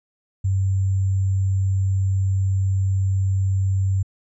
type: tone with sample-and-hold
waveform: sine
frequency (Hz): 96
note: G2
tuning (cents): -36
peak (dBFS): -17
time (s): 0.44-4.03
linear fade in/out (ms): 10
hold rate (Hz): 7350
effects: resampled to 24000 Hz